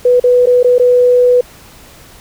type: tone with dropouts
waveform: sine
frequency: 493.9 Hz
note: B4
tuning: in tune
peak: -5 dBFS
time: 0.05-1.41 s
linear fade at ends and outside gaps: 5 ms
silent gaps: 0.199-0.239 / 0.459-0.469 / 0.63-0.644 / 0.783-0.796 s
effects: pink hiss -39 dBFS RMS until 2.2 s